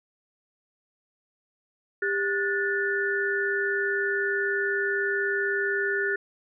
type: tone cluster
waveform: sine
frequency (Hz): 398.5 / 1457 / 1762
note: G4 / F#6 / A6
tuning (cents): +28 / -27 / +2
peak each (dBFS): -28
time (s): 2.02-6.16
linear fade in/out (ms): 5
effects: none